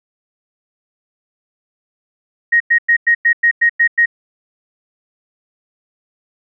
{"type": "tone bursts", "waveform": "sine", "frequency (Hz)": 1875, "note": "A#6", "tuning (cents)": 10, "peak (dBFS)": -8, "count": 9, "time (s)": [2.52, 4.059], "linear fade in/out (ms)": 10, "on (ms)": 83, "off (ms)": 99, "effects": []}